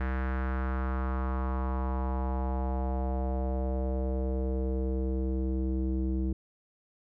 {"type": "tone with low-pass filter sweep", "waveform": "square", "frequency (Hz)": 65, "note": "C2", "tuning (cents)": -11, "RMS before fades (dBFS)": -30, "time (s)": [0, 6.33], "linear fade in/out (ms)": 5, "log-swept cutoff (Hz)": [1700, 300], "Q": 2.9, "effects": []}